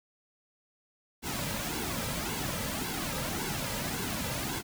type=noise with flanger; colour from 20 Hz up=pink; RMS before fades=-34 dBFS; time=1.22-4.63 s; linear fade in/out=50 ms; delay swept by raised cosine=1.6 to 2.8 ms; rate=1.8 Hz; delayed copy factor=-0.65; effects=none